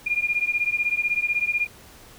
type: beating tone pair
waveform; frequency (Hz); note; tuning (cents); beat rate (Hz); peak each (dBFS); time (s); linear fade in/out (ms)
sine; 2411 / 2427; D7 / D#7; +45 / -44; 16; -24; 0.06-1.67; 10
effects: pink hiss -48 dBFS RMS until 2.18 s